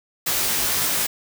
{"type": "noise with comb filter", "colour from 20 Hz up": "white", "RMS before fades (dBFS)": -22, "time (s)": [0.26, 1.07], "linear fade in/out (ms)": 10, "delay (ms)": 18, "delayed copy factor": 0.9, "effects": []}